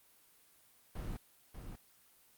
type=noise with echo; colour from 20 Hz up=brown; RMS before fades=-41 dBFS; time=0.95-1.17 s; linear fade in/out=5 ms; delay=590 ms; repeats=1; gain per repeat=-6 dB; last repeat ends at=1.76 s; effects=white hiss -66 dBFS RMS until 2.37 s + Opus 32 kbps